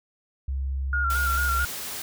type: tone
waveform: sine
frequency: 67.3 Hz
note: C2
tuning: 49 cents sharp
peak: -25 dBFS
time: 0.48-1.65 s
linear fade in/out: 5 ms
type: tone with vibrato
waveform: sine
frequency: 1400 Hz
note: F6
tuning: 4 cents sharp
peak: -23 dBFS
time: 0.93-1.65 s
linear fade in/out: 2 ms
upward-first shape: square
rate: 4.5 Hz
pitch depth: 35 cents each way
type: noise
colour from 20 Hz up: white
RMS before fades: -34 dBFS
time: 1.1-2.02 s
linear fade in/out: 2 ms
effects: none